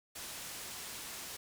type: low-pass noise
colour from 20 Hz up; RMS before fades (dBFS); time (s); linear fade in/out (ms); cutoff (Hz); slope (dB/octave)
white; -45; 0.15-1.37; 10; 11000; 12
effects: none